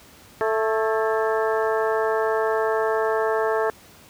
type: harmonic tone with a mistuned harmonic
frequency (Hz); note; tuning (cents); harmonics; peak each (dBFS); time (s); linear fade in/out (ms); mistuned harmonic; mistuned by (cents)
220; A3; 0; 2 / 3 / 4 / 5 / 6 / 7 / 8; -22 / -26 / -28 / -30 / -32 / -33 / -34; 0.41-3.7; 0; 7; +80
effects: pink hiss -49 dBFS RMS until 4.09 s + high-pass 60 Hz 12 dB/octave